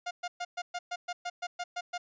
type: tone bursts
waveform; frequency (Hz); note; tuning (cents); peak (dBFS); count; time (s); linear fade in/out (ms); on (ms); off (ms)
sawtooth; 708; F5; +23; -29; 12; 0.06-1.98; 10; 50; 120
effects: resampled to 16000 Hz